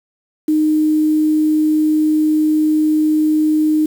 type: tone with quantisation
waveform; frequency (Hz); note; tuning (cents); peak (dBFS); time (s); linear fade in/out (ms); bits
sine; 308.2; D#4; -16; -11; 0.48-3.86; 5; 6
effects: none